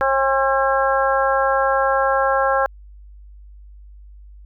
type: harmonic tone with a mistuned harmonic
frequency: 270 Hz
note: C#4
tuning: 45 cents flat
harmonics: 2 / 3 / 4 / 5 / 6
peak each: -19 / -21 / -22 / -23 / -24 dBFS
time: 0.01-2.66 s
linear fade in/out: 0 ms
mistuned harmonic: 4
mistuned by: -16 cents
effects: added 50 Hz sine -39 dBFS peak until 4.45 s